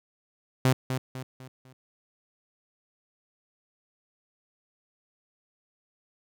sawtooth tone with echo, 129.8 Hz, C3, 13 cents flat, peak -15 dBFS, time 0.65-0.73 s, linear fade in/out 2 ms, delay 250 ms, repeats 4, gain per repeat -8 dB, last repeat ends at 1.73 s, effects none

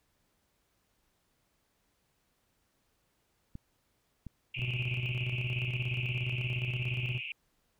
clicks, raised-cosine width 5 ms, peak -30 dBFS, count 3, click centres 3.554 / 4.267 / 4.593 s
white band-pass noise, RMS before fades -39 dBFS, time 4.54-7.32 s, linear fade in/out 2 ms, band 2400 to 2800 Hz, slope 96 dB/octave
triangle tone with tremolo, 123.47 Hz, B2, in tune, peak -28 dBFS, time 4.56-7.21 s, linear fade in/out 50 ms, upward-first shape square, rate 17 Hz, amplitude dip 55%
effects pink hiss -75 dBFS RMS until 7.79 s

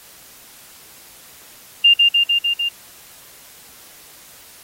sine tone with echo, 2800 Hz, F7, 4 cents sharp, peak -7 dBFS, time 1.84-1.94 s, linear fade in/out 10 ms, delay 150 ms, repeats 5, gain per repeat -2 dB, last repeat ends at 2.69 s, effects white hiss -44 dBFS RMS until 4.63 s + AAC 48 kbps

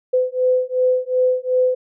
sine beating tone pair, 506 / 508.7 Hz, B4 / C5, +42 / -49 cents, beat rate 2.7 Hz, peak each -18 dBFS, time 0.13-1.75 s, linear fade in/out 10 ms, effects none

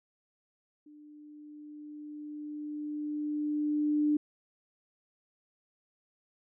sine tone with level ramp, 298.4 Hz, D4, 28 cents sharp, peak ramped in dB -51 to -23 dBFS, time 0.86-4.17 s, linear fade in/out 5 ms, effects none

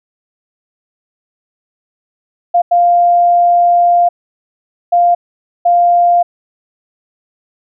sine tone bursts at uneven times, 698.5 Hz, F5, in tune, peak -6 dBFS, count 4, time 2.54-2.62 / 2.71-4.09 / 4.92-5.15 / 5.65-6.23 s, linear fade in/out 10 ms, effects none

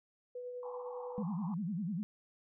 sine tone with tremolo, 493.9 Hz, B4, in tune, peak -39 dBFS, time 0.35-1.23 s, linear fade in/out 5 ms, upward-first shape triangle, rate 10 Hz, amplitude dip 35%
pink band-pass noise, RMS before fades -50 dBFS, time 0.63-1.54 s, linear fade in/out 0 ms, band 780 to 1100 Hz, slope 96 dB/octave
sine tone with vibrato, 187.6 Hz, F#3, 24 cents sharp, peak -34 dBFS, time 1.18-2.03 s, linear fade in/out 0 ms, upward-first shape sine, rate 10 Hz, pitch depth 260 cents each way
effects none

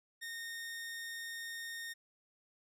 sawtooth tone, 1841 Hz, A#6, 22 cents flat, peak -38 dBFS, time 0.21-1.94 s, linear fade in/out 20 ms, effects resampled to 32000 Hz

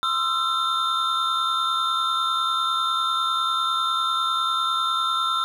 triangle tone cluster, 1041 / 1276 / 1346 / 3619 Hz, C6 / D#6 / E6 / A7, -9 / +43 / +36 / +48 cents, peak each -30 / -29 / -21 / -25 dBFS, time 0.03-5.44 s, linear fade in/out 0 ms, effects none

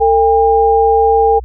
sine tone pair together, 450.7 / 803.1 Hz, A4 / G5, +42 / +42 cents, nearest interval minor seventh, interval 1000 cents, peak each -10 dBFS, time 0-1.4 s, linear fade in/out 20 ms, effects added 60 Hz sine -25 dBFS peak until 1.44 s

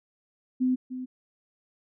sine tone with echo, 255.1 Hz, C4, 44 cents flat, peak -21 dBFS, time 0.6-0.76 s, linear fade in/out 20 ms, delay 300 ms, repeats 1, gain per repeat -11 dB, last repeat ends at 1.06 s, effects none

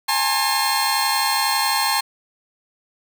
sawtooth tone cluster, 822 / 894 / 1068 / 4242 Hz, G#5 / A5 / C6 / C8, -18 / +27 / +35 / +23 cents, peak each -20 dBFS, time 0.08-2.01 s, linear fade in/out 10 ms, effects none

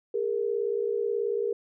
sine tone pair together, 407.8 / 466.2 Hz, G#4 / A#4, -32 / 0 cents, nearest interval major second, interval 232 cents, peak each -28 dBFS, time 0.14-1.53 s, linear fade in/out 5 ms, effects none

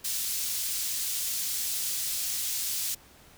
pink high-pass noise, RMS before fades -31 dBFS, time 0.04-2.95 s, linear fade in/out 10 ms, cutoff 5200 Hz, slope 12 dB/octave, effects pink hiss -55 dBFS RMS until 3.37 s

